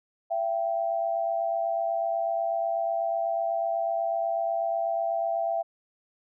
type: tone pair together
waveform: sine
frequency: 671.9 / 780 Hz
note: E5 / G5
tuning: +33 / -9 cents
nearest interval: minor third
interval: 258 cents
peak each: -26 / -30 dBFS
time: 0.3-5.63 s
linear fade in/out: 20 ms
effects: none